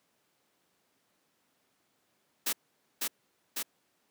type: noise with echo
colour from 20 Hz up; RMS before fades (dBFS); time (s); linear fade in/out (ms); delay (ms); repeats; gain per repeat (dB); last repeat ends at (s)
white; -30; 2.46-2.53; 10; 550; 2; -2; 3.63
effects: pink hiss -73 dBFS RMS until 4.1 s + high-pass 200 Hz 12 dB/octave